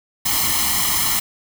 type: noise with comb filter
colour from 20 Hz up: white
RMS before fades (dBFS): -19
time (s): 0.25-1.2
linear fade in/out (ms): 10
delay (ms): 0.97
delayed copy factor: +0.85
effects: none